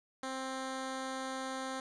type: tone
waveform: 10% pulse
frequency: 263.3 Hz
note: C4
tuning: 11 cents sharp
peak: -29 dBFS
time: 0.23-1.8 s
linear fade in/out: 2 ms
effects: resampled to 22050 Hz + 11-bit